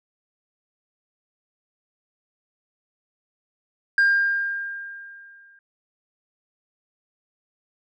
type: tone with exponential decay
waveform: sine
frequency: 1603 Hz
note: G6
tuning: 38 cents sharp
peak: -11 dBFS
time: 3.98-5.59 s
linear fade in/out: 2 ms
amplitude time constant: 350 ms
effects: tanh soft clip ceiling -13 dBFS